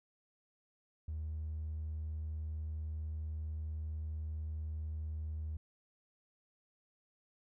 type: tone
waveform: triangle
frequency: 77.78 Hz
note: D#2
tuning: in tune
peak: -34 dBFS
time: 1.08-5.57 s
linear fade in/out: 5 ms
effects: tanh soft clip ceiling -34 dBFS